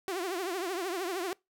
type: tone with vibrato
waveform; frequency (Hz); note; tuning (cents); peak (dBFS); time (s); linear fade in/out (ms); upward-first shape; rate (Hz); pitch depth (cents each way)
sawtooth; 364.1; F#4; -28; -28; 0.08-1.33; 0; triangle; 13; 170
effects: noise-tail reverb RT60 0.2 s tail -24 dB re dry